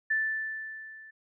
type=tone with level ramp; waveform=sine; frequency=1760 Hz; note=A6; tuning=in tune; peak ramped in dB=-23 to -47 dBFS; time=0.1-1.11 s; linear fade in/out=10 ms; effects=none